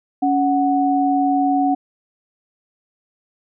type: tone pair together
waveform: sine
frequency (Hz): 279.8 / 740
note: C#4 / F#5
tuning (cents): +16 / 0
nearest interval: octave + perfect fourth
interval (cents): 1684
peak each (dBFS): -17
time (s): 0.22-1.75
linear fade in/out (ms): 10
effects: none